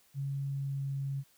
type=tone with pitch glide; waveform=sine; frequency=138.59 to 137.63 Hz; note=C#3 to C#3; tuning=0 to -12 cents; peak=-32 dBFS; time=0.14-1.24 s; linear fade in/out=50 ms; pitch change=-12 cents; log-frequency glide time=0.43-0.92 s; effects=white hiss -66 dBFS RMS until 1.37 s

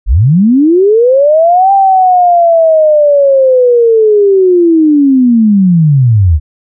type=linear two-way sweep; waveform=sine; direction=up then down; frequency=37.36 to 792 to 70.5 Hz; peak=-3 dBFS; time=0.06-6.4 s; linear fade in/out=50 ms; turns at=1.72 s; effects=none

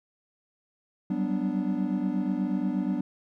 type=chord; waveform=triangle; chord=G major seventh; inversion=third; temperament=equal with one note detuned; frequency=187.69 / 196 / 246.9 / 293.7 Hz; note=F#3 / G3 / B3 / D4; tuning=+25 / 0 / 0 / 0 cents; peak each=-29 dBFS; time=1.1-3.01 s; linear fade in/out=5 ms; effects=none

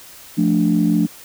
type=chord; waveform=sine; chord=D minor; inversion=first; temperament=equal; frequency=174.61 / 220 / 293.7 Hz; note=F3 / A3 / D4; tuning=0 / 0 / 0 cents; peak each=-17 dBFS; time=0.37-1.07 s; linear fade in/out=20 ms; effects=tanh soft clip ceiling -5 dBFS + white hiss -41 dBFS RMS until 1.24 s

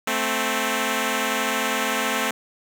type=tone pair together; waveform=5% pulse; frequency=220 / 261.6 Hz; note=A3 / C4; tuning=0 / 0 cents; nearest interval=minor third; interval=300 cents; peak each=-13 dBFS; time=0.07-2.31 s; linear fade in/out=5 ms; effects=none

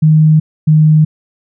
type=tone pair in turn; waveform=sine; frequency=155.56 / 154.69 Hz; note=D#3 / D#3; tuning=0 / -10 cents; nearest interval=unison; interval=10 cents; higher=first; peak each=-4 dBFS; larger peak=neither; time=0.02-0.4 / 0.67-1.05 s; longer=neither; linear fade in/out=10 ms; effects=none

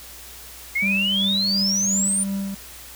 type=exponential sweep; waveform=sine; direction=up; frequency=2112 to 9397 Hz; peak=-19 dBFS; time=0.75-2.24 s; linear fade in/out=10 ms
type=tone with tremolo; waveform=triangle; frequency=196.5 Hz; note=G3; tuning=4 cents sharp; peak=-20 dBFS; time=0.82-2.55 s; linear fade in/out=10 ms; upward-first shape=triangle; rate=2.8 Hz; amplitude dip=45%
effects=added 60 Hz sine -47 dBFS peak until 2.95 s + white hiss -41 dBFS RMS until 2.95 s

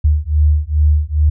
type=beating tone pair; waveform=sine; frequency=74.2 / 76.6 Hz; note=D2 / D#2; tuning=+18 / -27 cents; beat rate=2.4 Hz; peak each=-13 dBFS; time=0.04-1.3 s; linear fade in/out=10 ms; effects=none

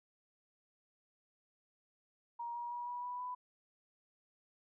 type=tone with pitch steps; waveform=sine; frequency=944 / 953.9 / 963.8 / 973.9 / 984.1 / 994.4 Hz; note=A#5 / A#5 / B5 / B5 / B5 / B5; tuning=+22 / +40 / -43 / -24 / -6 / +12 cents; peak=-39 dBFS; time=2.39-3.35 s; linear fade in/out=10 ms; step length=160 ms; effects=none

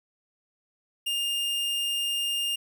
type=tone; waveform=45% pulse; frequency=2815 Hz; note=F7; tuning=13 cents sharp; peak=-26 dBFS; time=1.06-2.56 s; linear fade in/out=10 ms; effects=none

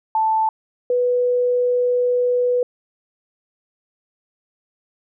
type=tone pair in turn; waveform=sine; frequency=880 / 492.8 Hz; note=A5 / B4; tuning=0 / -4 cents; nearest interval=minor seventh; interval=1004 cents; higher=first; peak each=-15 dBFS; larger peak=neither; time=0.15-0.49 / 0.9-2.63 s; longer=second; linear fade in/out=2 ms; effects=none

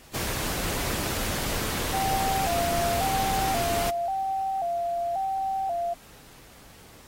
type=noise; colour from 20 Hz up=pink; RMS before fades=-30 dBFS; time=0.13-3.91 s; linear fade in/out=20 ms
type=tone with vibrato; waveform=sine; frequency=730 Hz; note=F#5; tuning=24 cents flat; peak=-25 dBFS; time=1.93-5.94 s; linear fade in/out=10 ms; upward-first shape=square; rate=0.93 Hz; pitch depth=100 cents each way
effects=pink hiss -51 dBFS RMS until 7.07 s + AAC 48 kbps

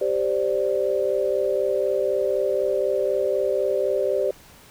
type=chord; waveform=sine; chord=G suspended fourth; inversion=none; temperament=equal; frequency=392 / 523.3 / 587.3 Hz; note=G4 / C5 / D5; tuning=0 / 0 / 0 cents; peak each=-24 dBFS; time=0.01-4.31 s; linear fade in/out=5 ms; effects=pink hiss -49 dBFS RMS until 4.7 s

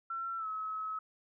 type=tone with pitch glide; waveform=sine; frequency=1351 to 1286.3 Hz; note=E6 to E6; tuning=+42 to -43 cents; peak=-35 dBFS; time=0.1-0.99 s; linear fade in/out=5 ms; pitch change=-85 cents; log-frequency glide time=0.37-0.47 s; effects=none

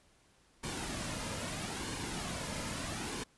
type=noise with flanger; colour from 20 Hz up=pink; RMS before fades=-39 dBFS; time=0.63-3.24 s; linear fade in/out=10 ms; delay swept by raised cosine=1.5 to 2.7 ms; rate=0.77 Hz; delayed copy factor=-0.5; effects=pink hiss -67 dBFS RMS until 3.37 s + resampled to 24000 Hz

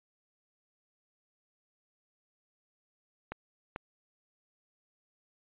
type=clicks; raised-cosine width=0.5 ms; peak=-22 dBFS; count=2; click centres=3.32 / 3.761 s; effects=resampled to 8000 Hz

